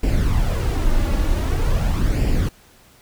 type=noise with flanger; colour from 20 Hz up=brown; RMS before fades=-18 dBFS; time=0.03-2.49 s; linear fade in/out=5 ms; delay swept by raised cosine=0.39 to 3.59 ms; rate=0.45 Hz; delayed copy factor=+0.55; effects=pink hiss -51 dBFS RMS until 3.01 s